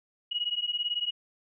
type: beating tone pair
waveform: sine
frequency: 2893 / 2911 Hz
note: F#7 / F#7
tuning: -40 / -29 cents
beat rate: 18 Hz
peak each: -31 dBFS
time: 0.31-1.11 s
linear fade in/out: 10 ms
effects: none